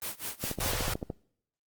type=noise with tremolo; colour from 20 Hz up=white; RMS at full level=-34 dBFS; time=0.02-0.72 s; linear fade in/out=0 ms; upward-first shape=sine; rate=5 Hz; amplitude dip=95%
type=click train; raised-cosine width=2 ms; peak=-20 dBFS; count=10; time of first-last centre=0.44-1.102 s; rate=13.6 Hz
type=band-stop noise; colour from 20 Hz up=pink; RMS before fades=-32 dBFS; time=0.6-0.94 s; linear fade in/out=5 ms; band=150 to 400 Hz; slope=48 dB/octave
effects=noise-tail reverb RT60 0.7 s tail -25 dB re dry + Opus 24 kbps